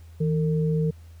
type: tone pair together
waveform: sine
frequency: 159.6 / 453.9 Hz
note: D#3 / A#4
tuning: +44 / -46 cents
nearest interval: octave + tritone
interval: 1810 cents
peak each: -21 / -28 dBFS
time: 0.2-0.91 s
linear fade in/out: 10 ms
effects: added 82 Hz sine -43 dBFS peak until 1.2 s + pink hiss -60 dBFS RMS until 1.2 s